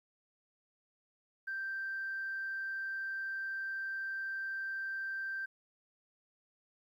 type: tone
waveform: sine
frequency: 1568 Hz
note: G6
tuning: in tune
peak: -35 dBFS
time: 1.47-5.46 s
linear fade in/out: 10 ms
effects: tanh soft clip ceiling -31 dBFS + 12-bit